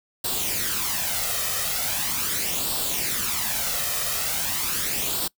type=noise with flanger; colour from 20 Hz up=white; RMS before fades=-26 dBFS; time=0.24-5.28 s; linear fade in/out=5 ms; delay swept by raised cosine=0.23 to 1.63 ms; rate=0.4 Hz; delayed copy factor=+0.6; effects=noise-tail reverb RT60 0.1 s tail -23 dB re dry